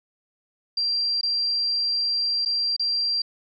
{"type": "tone with dropouts", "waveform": "sine", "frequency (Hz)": 4731, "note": "D8", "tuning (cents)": 12, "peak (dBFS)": -21, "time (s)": [0.77, 3.22], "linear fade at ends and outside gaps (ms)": 5, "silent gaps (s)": [[1.212, 1.231], [2.451, 2.458], [2.765, 2.795]], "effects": []}